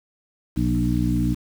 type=harmonic tone with a mistuned harmonic; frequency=60.2 Hz; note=B1; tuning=44 cents flat; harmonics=1 / 2 / 3 / 4 / 5; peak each=-25 / -25 / -25 / -25 / -25 dBFS; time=0.56-1.35 s; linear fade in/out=20 ms; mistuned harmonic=2; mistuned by=+34 cents; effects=7-bit